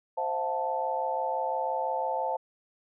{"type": "chord", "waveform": "sine", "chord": "F# half-diminished seventh", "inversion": "second", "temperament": "equal with one note detuned", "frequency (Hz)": [523.3, 659.3, 725.2, 880], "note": ["C5", "E5", "F#5", "A5"], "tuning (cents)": [0, 0, -35, 0], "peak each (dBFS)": [-33, -35, -35, -30], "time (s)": [0.17, 2.37], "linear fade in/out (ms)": 10, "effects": []}